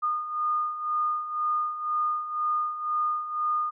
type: beating tone pair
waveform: sine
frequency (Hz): 1221 / 1223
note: D#6 / D#6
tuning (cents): -33 / -30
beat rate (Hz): 2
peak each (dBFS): -32 / -26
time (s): 0.02-3.71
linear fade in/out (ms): 20
effects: none